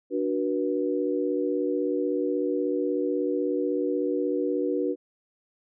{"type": "chord", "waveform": "sine", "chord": "B minor", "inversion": "first", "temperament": "equal with one note detuned", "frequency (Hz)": [293.7, 370, 483.2], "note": ["D4", "F#4", "B4"], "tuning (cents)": [0, 0, -38], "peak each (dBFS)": -28, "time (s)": [0.1, 4.96], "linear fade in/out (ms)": 50, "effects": []}